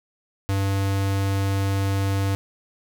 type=tone; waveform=square; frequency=98 Hz; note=G2; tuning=in tune; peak=-21 dBFS; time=0.49-2.35 s; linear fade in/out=0 ms; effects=none